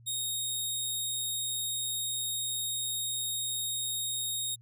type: tone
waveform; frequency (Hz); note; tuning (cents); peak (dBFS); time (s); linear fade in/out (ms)
15% pulse; 3729; A#7; 0; -24; 0.06-4.56; 20
effects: added 117 Hz sine -53 dBFS peak until 4.61 s